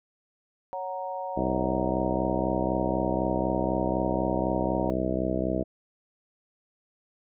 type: chord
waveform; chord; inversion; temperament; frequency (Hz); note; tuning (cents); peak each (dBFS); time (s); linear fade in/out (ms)
sine; F# major; second; equal; 554.4 / 740 / 932.3; C#5 / F#5 / A#5; 0 / 0 / 0; -35; 0.73-4.9; 0
type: harmonic tone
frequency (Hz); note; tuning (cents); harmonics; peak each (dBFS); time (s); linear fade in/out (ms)
64; C2; -38; 1 / 2 / 3 / 4 / 5 / 6 / 7 / 8 / 9 / 10; -35 / -37 / -32 / -34 / -31 / -35 / -37 / -37 / -37 / -32; 1.36-5.64; 20
effects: none